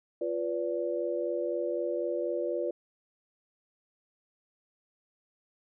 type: chord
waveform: sine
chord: B diminished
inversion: second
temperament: equal with one note detuned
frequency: 349.2 / 493.9 / 577.9 Hz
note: F4 / B4 / D5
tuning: 0 / 0 / -28 cents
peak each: -33 / -33 / -33 dBFS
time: 0.21-2.71 s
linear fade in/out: 5 ms
effects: none